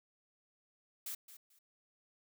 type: noise with echo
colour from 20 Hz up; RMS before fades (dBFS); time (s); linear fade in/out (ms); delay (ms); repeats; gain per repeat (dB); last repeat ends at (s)
blue; -42; 1.06-1.15; 5; 220; 2; -13; 1.59
effects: none